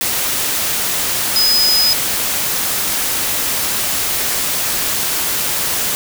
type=tone in noise; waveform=sine; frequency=5030 Hz; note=D#8; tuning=18 cents sharp; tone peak=-11 dBFS; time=1.36-1.93 s; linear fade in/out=0 ms; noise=white; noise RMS=-18 dBFS; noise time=0.01-5.95 s; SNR=+4 dB; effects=none